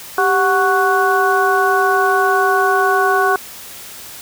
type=harmonic tone with a mistuned harmonic; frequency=370.4 Hz; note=F#4; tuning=2 cents sharp; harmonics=1 / 2 / 3 / 4; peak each=-17 / -17 / -17 / -17 dBFS; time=0.18-3.36 s; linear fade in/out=2 ms; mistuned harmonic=1; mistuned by=+98 cents; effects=white hiss -34 dBFS RMS until 4.21 s